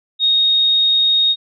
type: tone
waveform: sine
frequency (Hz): 3729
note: A#7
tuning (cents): 0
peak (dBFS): -11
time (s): 0.19-1.36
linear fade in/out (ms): 50
effects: none